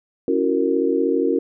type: chord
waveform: sine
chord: F# dominant seventh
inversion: second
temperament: just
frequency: 277.5 / 333 / 370 / 462.5 Hz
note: C#4 / E4 / F#4 / A#4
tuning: +2 / +18 / 0 / -14 cents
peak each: -22 / -23 / -22 / -21 dBFS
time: 0.28-1.39 s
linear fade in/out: 2 ms
effects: none